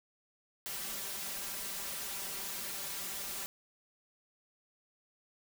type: noise with comb filter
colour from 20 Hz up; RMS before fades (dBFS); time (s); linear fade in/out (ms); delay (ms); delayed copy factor
white; -40; 0.66-3.46; 0; 5.1; +1
effects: none